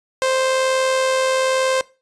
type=tone with amplitude modulation; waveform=sawtooth; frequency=523.3 Hz; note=C5; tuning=in tune; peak=-11 dBFS; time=0.22-1.81 s; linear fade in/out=0 ms; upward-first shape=sine; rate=81 Hz; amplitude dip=30%; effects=noise-tail reverb RT60 0.3 s tail -20 dB re dry + resampled to 22050 Hz